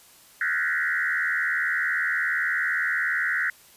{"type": "tone with frequency modulation", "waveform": "sine", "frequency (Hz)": 1700, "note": "G#6", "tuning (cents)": 40, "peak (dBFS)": -22, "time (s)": [0.41, 3.5], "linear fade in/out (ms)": 2, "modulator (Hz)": 78.7, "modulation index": 3.5, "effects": ["white hiss -53 dBFS RMS until 3.76 s", "resampled to 32000 Hz"]}